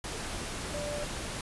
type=tone in noise; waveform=sine; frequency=587.3 Hz; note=D5; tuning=in tune; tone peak=-35 dBFS; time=0.74-1.04 s; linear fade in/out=2 ms; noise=pink; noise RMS=-37 dBFS; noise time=0.04-1.41 s; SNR=-1 dB; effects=resampled to 24000 Hz